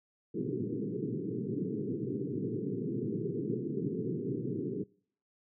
white band-pass noise, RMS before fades -35 dBFS, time 0.34-4.84 s, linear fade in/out 10 ms, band 110 to 440 Hz, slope 96 dB/octave, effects noise-tail reverb RT60 0.6 s tail -26 dB re dry

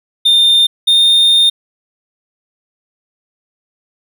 triangle tone pair in turn, 3619 / 3646 Hz, A7 / A#7, +48 / -39 cents, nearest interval unison, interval 13 cents, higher second, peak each -5 dBFS, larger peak neither, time 0.25-0.67 / 0.87-1.5 s, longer second, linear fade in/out 10 ms, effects none

